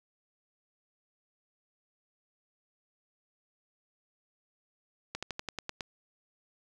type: slowing click train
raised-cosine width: 0.2 ms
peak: -18 dBFS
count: 8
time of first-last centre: 5.15-5.808 s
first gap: 76 ms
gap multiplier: 1.07
effects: none